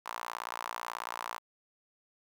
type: tone with high-pass filter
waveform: sawtooth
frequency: 58.27 Hz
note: A#1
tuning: in tune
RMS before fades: -40 dBFS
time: 0.05-1.39 s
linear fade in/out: 20 ms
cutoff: 1000 Hz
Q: 3.5
effects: 10-bit